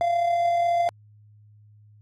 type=tone with amplitude modulation; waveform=triangle; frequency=690 Hz; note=F5; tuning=21 cents flat; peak=-16 dBFS; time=0.01-0.89 s; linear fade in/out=0 ms; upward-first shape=sine; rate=34.2 Hz; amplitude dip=45%; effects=added 105 Hz sine -50 dBFS peak until 2.01 s + AAC 32 kbps